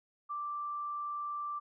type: tone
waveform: sine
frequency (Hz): 1174.7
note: D6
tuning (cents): 0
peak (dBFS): -35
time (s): 0.29-1.6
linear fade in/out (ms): 20
effects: none